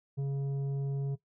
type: tone with tanh clipping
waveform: sine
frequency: 138.59 Hz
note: C#3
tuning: in tune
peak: -31 dBFS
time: 0.17-1.16 s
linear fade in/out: 20 ms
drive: 7 dB
effects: noise-tail reverb RT60 0.1 s tail -17 dB re dry